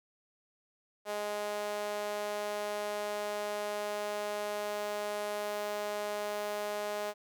sawtooth tone with high-pass filter, 207.7 Hz, G#3, in tune, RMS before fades -36 dBFS, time 1.05-7.14 s, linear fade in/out 50 ms, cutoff 570 Hz, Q 2.5, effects none

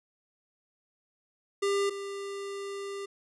square tone pair in turn, 399.2 / 397.7 Hz, G4 / G4, +32 / +25 cents, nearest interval unison, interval 7 cents, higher first, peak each -26 / -36 dBFS, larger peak first, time 1.62-1.9 / 1.9-3.06 s, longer second, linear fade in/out 10 ms, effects resampled to 24000 Hz

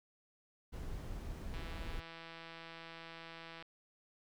brown noise, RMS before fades -43 dBFS, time 0.72-2.01 s, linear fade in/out 20 ms
click train, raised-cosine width 0.3 ms, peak -34 dBFS, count 345, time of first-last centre 1.54-3.625 s, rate 165 Hz
effects none

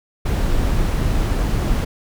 brown noise, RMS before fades -18 dBFS, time 0.25-1.85 s, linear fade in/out 10 ms, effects none

